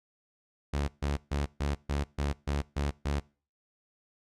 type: tone bursts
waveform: sawtooth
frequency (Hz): 71.6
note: D2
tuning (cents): -43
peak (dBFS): -24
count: 9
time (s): 0.73-3.2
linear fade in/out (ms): 10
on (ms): 150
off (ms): 140
effects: noise-tail reverb RT60 0.4 s tail -24 dB re dry + low-pass 8000 Hz 12 dB/octave